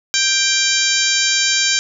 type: harmonic tone with a mistuned harmonic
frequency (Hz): 788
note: G5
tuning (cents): +9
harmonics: 2 / 3 / 4 / 5 / 6 / 7 / 8 / 9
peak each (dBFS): -22 / -22 / -22 / -22 / -22 / -22 / -22 / -22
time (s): 0.14-1.79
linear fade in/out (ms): 0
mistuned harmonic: 5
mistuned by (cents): -27
effects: none